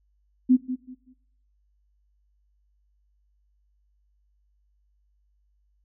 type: tone with echo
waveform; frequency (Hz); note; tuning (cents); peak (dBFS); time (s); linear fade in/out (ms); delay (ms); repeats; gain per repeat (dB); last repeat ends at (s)
sine; 254.5; C4; -48; -13; 0.49-0.57; 20; 190; 3; -12; 1.14
effects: noise-tail reverb RT60 0.6 s tail -18 dB re dry + added 50 Hz sine -64 dBFS peak until 5.84 s